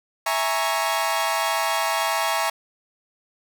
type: chord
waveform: sawtooth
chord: A# half-diminished seventh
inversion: second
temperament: equal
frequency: 659.3 / 830.6 / 932.3 / 1108.7 Hz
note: E5 / G#5 / A#5 / C#6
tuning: 0 / 0 / 0 / 0 cents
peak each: -23 dBFS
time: 0.26-2.5 s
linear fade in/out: 5 ms
effects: none